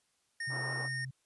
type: tone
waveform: square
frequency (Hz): 1839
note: A#6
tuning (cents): -24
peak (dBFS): -36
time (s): 0.4-1.05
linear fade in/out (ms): 5
type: tone with vibrato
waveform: sine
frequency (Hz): 130.9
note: C3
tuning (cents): +1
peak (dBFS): -39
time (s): 0.47-1.11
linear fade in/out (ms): 10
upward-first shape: square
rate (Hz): 5.2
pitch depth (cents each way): 9
type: band-pass noise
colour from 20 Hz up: white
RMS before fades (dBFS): -44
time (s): 0.49-0.89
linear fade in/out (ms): 50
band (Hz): 250 to 1200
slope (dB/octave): 24
effects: white hiss -75 dBFS RMS until 1.25 s + resampled to 24000 Hz